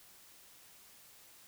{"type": "silence", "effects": ["white hiss -59 dBFS RMS until 1.47 s"]}